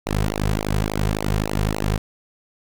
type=tone with flanger; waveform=sawtooth; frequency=51.91 Hz; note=G#1; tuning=in tune; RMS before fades=-22 dBFS; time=0.06-1.98 s; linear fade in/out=5 ms; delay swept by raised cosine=0.58 to 3.58 ms; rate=3.5 Hz; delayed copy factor=-1; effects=none